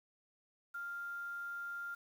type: tone with quantisation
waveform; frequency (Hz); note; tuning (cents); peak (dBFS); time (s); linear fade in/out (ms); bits
sine; 1396.9; F6; 0; -40; 0.74-1.95; 10; 10
effects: none